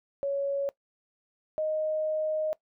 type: tone pair in turn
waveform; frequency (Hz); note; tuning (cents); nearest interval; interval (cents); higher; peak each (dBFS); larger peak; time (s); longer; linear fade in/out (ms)
sine; 558 / 621.4; C#5 / D#5; +11 / -2; major second; 187; second; -26; neither; 0.23-0.69 / 1.58-2.53; second; 0
effects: noise-tail reverb RT60 0.1 s tail -20 dB re dry